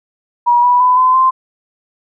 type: tone with pitch steps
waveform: sine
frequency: 961 / 980.6 / 1000.7 / 1021.1 / 1041.9 Hz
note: B5 / B5 / B5 / C6 / C6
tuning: -48 / -13 / +23 / -43 / -8 cents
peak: -7 dBFS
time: 0.46-1.31 s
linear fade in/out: 20 ms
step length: 170 ms
effects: none